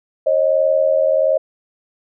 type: tone pair together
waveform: sine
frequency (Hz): 541.1 / 622.3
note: C#5 / D#5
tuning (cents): -42 / 0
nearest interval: major second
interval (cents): 242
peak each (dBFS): -15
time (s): 0.26-1.38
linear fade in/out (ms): 10
effects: none